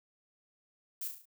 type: noise with echo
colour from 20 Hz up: violet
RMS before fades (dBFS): -38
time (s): 1.01-1.08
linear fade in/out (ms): 5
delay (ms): 35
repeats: 5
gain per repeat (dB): -5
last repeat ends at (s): 1.255
effects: none